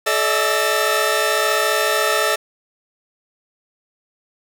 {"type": "tone cluster", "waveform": "sawtooth", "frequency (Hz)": [430.1, 585, 646, 1326, 1799], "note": ["A4", "D5", "E5", "E6", "A6"], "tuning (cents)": [-39, -7, -35, 10, 38], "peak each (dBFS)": -19, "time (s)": [0.06, 2.36], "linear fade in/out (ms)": 10, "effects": ["7-bit"]}